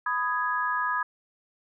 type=chord; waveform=sine; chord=G# minor; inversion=first; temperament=just; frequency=996.7 / 1245.9 / 1661.2 Hz; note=B5 / D#6 / G#6; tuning=+16 / +2 / 0 cents; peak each=-29 dBFS; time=0.06-1.03 s; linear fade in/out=5 ms; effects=none